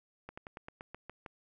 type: slowing click train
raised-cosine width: 0.5 ms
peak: -29 dBFS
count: 9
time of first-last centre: 0.29-1.262 s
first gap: 85 ms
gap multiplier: 1.1
effects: none